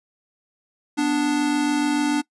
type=tone pair together; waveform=square; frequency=246.9 / 293.8 Hz; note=B3 / D4; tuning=0 / +1 cents; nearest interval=minor third; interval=301 cents; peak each=-27 / -20 dBFS; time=0.97-2.22 s; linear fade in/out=20 ms; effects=noise-tail reverb RT60 0.1 s tail -22 dB re dry + resampled to 24000 Hz